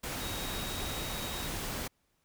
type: tone in noise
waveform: sine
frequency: 3782 Hz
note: A#7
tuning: 24 cents sharp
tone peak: -43 dBFS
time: 0.2-1.48 s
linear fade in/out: 10 ms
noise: pink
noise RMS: -37 dBFS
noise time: 0.03-1.88 s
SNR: -9 dB
effects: pink hiss -75 dBFS RMS until 2.24 s